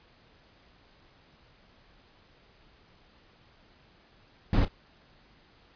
brown noise with echo, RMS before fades -23 dBFS, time 4.53-4.65 s, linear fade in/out 2 ms, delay 32 ms, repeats 1, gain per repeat -14 dB, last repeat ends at 4.682 s, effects pink hiss -60 dBFS RMS until 5.75 s + resampled to 11025 Hz

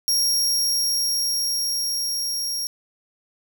sawtooth tone with level ramp, 5588 Hz, F8, in tune, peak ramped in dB -15 to -22 dBFS, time 0.08-2.67 s, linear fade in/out 0 ms, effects none

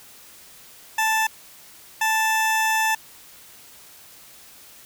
20% pulse tone pair in turn, 880 / 880 Hz, A5 / A5, 0 / 0 cents, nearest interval unison, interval 0 cents, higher neither, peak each -14 dBFS, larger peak neither, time 0.98-1.27 / 2.01-2.95 s, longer second, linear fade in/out 5 ms, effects white hiss -47 dBFS RMS until 4.85 s

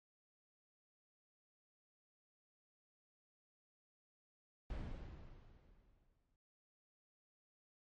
brown noise with exponential decay, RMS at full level -42 dBFS, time 4.7-6.36 s, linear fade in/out 2 ms, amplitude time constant 360 ms, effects low-pass 4000 Hz 12 dB/octave + MP3 48 kbps

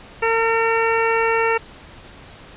harmonic tone, 454.4 Hz, A#4, 44 cents flat, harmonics 1 / 2 / 3 / 4 / 5 / 6, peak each -19 / -22 / -24 / -25 / -26 / -27 dBFS, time 0.22-1.58 s, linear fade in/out 10 ms, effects pink hiss -42 dBFS RMS until 2.56 s + resampled to 8000 Hz

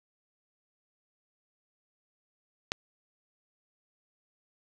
click, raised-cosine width 0.2 ms, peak -11 dBFS, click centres 2.719 s, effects 8-bit

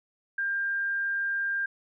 sine tone, 1597 Hz, G6, 32 cents sharp, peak -26 dBFS, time 0.38-1.66 s, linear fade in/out 5 ms, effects none

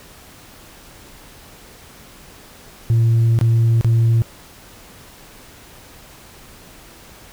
sine tone with dropouts, 114.8 Hz, A#2, 26 cents flat, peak -9 dBFS, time 2.9-4.22 s, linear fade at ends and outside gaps 0 ms, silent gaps 3.389-3.412 / 3.811-3.846 s, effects tanh soft clip ceiling -10 dBFS + pink hiss -43 dBFS RMS until 7.32 s

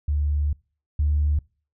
sine tone pair in turn, 73.42 / 74.06 Hz, D2 / D2, 0 / +15 cents, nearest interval unison, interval 15 cents, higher second, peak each -19 / -17 dBFS, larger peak second, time 0.08-0.53 / 0.99-1.39 s, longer first, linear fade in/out 5 ms, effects noise-tail reverb RT60 0.4 s tail -26 dB re dry + tanh soft clip ceiling -13 dBFS

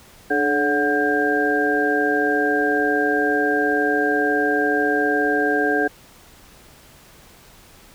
sine tone cluster, 296.3 / 430.7 / 564 / 732 / 1594 Hz, D4 / A4 / C#5 / F#5 / G6, +15 / -37 / +30 / -19 / +28 cents, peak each -23 / -22 / -29 / -24 / -21 dBFS, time 0.3-5.88 s, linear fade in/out 10 ms, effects pink hiss -48 dBFS RMS until 7.94 s

